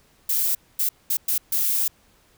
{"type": "noise bursts at uneven times", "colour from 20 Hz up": "violet", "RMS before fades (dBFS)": -22, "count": 5, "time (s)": [[0.29, 0.55], [0.79, 0.89], [1.1, 1.17], [1.28, 1.38], [1.52, 1.88]], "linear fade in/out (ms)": 5, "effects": ["pink hiss -59 dBFS RMS until 2.37 s"]}